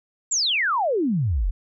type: exponential sweep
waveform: sine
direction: down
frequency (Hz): 7720 to 36.71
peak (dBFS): -19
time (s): 0.31-1.51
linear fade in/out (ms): 10
effects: none